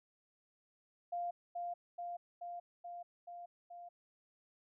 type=tone with echo; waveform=sine; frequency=698.5 Hz; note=F5; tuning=in tune; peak=-36 dBFS; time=1.12-1.31 s; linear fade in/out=10 ms; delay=430 ms; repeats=6; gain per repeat=-2 dB; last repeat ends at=3.89 s; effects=none